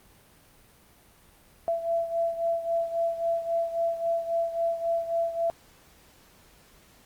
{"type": "beating tone pair", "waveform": "sine", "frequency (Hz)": [670, 673.7], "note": ["E5", "E5"], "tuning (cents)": [28, 38], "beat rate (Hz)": 3.7, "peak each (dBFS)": [-26, -31], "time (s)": [1.68, 5.5], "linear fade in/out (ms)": 0, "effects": ["pink hiss -57 dBFS RMS until 7.05 s", "Opus 32 kbps"]}